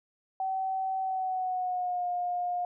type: tone with pitch glide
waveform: sine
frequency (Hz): 763 to 711.9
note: G5 to F5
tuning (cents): -47 to +33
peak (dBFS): -28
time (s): 0.4-2.65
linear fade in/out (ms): 2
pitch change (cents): -120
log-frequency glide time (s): 1.01-2.07
effects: none